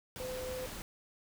sine tone in noise, 510 Hz, C5, 44 cents flat, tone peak -38 dBFS, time 0.2-0.66 s, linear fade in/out 0 ms, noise pink, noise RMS -44 dBFS, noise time 0.16-0.82 s, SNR +3 dB, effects none

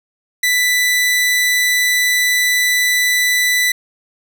sawtooth tone, 1984 Hz, B6, 7 cents sharp, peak -9 dBFS, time 0.43-3.72 s, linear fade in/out 5 ms, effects none

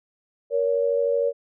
sine tone pair together, 470.8 / 563.8 Hz, A#4 / C#5, +17 / +29 cents, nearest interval minor third, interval 312 cents, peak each -22 dBFS, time 0.5-1.33 s, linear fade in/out 50 ms, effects none

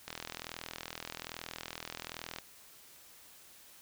click train, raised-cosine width 0.2 ms, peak -22 dBFS, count 96, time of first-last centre 0.08-2.386 s, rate 41.2 Hz, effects white hiss -57 dBFS RMS until 3.81 s

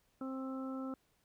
harmonic tone, 263.8 Hz, C4, 14 cents sharp, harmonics 1 / 2 / 3 / 4 / 5, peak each -39 / -47 / -55 / -57 / -49 dBFS, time 0.21-0.94 s, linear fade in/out 2 ms, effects pink hiss -75 dBFS RMS until 1.24 s

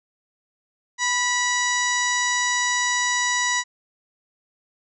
harmonic tone with a mistuned harmonic, 975 Hz, B5, 23 cents flat, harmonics 1 / 2 / 3 / 4 / 5 / 6 / 7 / 8, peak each -26 / -23 / -36 / -29 / -35 / -29 / -29 / -36 dBFS, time 0.98-3.64 s, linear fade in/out 50 ms, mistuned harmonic 1, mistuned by +27 cents, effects none

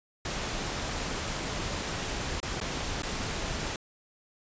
pink noise with dropouts, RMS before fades -33 dBFS, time 0.25-3.76 s, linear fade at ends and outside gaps 2 ms, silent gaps 2.402-2.429 / 2.602-2.612 / 3.022-3.032 s, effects resampled to 16000 Hz

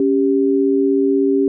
sine tone pair together, 277.2 / 393.5 Hz, C#4 / G4, 0 / +7 cents, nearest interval tritone, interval 607 cents, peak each -15 dBFS, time 0-1.48 s, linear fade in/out 2 ms, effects none

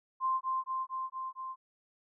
sine tone with echo, 1046.5 Hz, C6, in tune, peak -27 dBFS, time 0.2-0.41 s, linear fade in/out 50 ms, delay 230 ms, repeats 5, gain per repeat -2 dB, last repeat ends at 1.56 s, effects none

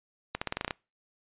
accelerating click train, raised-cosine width 0.3 ms, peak -14 dBFS, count 9, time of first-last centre 0.35-0.708 s, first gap 65 ms, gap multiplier 0.89, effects noise-tail reverb RT60 0.3 s tail -26 dB re dry + resampled to 8000 Hz

